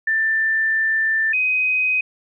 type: tone pair in turn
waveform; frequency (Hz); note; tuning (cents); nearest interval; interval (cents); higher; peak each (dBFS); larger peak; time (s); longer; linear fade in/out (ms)
sine; 1777 / 2513; A6 / D#7; +17 / +17; tritone; 600; second; -16; neither; 0.07-1.33 / 1.33-2.01; first; 5
effects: none